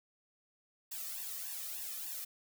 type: noise with flanger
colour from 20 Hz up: blue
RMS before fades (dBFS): -42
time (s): 0.91-2.25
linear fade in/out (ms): 10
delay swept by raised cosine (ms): 1.1 to 1.67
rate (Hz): 3.4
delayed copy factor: +1
effects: none